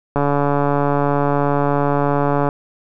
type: click train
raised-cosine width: 1 ms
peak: -4 dBFS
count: 334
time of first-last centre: 0.16-2.489 s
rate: 143 Hz
effects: none